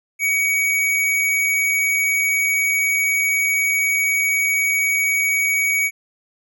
square tone, 2256 Hz, C#7, 30 cents sharp, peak -17 dBFS, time 0.19-5.91 s, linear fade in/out 50 ms, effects none

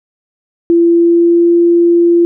sine tone with pitch glide, 339.3 to 342.8 Hz, F4 to F4, -50 to -32 cents, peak -5 dBFS, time 0.7-2.25 s, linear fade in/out 0 ms, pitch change +18 cents, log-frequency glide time 0.88-1.55 s, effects none

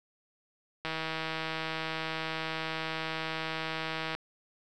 click train, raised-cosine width 0.3 ms, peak -18 dBFS, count 529, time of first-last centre 0.85-4.15 s, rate 160 Hz, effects none

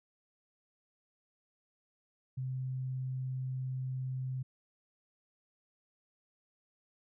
sine tone, 129.8 Hz, C3, 13 cents flat, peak -34 dBFS, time 2.37-4.43 s, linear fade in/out 10 ms, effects none

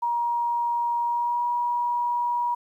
sine tone with pitch glide, 948 to 961.2 Hz, A#5 to B5, +29 to -47 cents, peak -22 dBFS, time 0.02-2.55 s, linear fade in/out 10 ms, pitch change +24 cents, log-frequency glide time 1.06-1.44 s, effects 10-bit

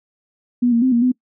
sine tone with pitch steps, 243.9 / 232.9 / 259 / 235.9 / 252.1 Hz, B3 / A#3 / C4 / A#3 / B3, -21 / -1 / -17 / +21 / +36 cents, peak -12 dBFS, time 0.62-1.12 s, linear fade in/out 10 ms, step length 100 ms, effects noise-tail reverb RT60 0.1 s tail -24 dB re dry

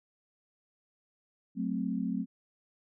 sine chord, F# diminished, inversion none, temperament equal, 185 / 220 / 261.6 Hz, F#3 / A3 / C4, 0 / 0 / 0 cents, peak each -34 dBFS, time 1.55-2.26 s, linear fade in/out 50 ms, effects none

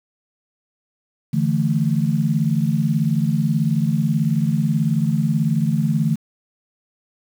sine chord, D suspended second, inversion none, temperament just, 146.83 / 165.19 / 220.2 Hz, D3 / E3 / A3, 0 / +4 / +2 cents, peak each -20 / -20 / -21 dBFS, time 1.33-6.16 s, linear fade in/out 10 ms, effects 7-bit

